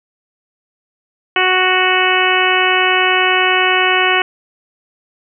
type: harmonic tone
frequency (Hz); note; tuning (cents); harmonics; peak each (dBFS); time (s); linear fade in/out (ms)
370; F#4; 0; 1 / 2 / 3 / 4 / 5 / 6 / 7 / 8; -19 / -19 / -19 / -19 / -19 / -19 / -19 / -19; 1.36-4.22; 2
effects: none